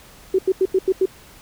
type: tone bursts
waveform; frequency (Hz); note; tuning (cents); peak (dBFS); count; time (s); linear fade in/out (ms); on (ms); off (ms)
sine; 378; F#4; +37; -13; 6; 0.34-1.057; 5; 47; 87
effects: pink hiss -46 dBFS RMS until 1.41 s